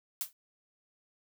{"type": "noise with exponential decay", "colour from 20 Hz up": "blue", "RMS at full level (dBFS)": -30, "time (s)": [0.21, 0.33], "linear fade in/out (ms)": 1, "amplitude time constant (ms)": 24, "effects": []}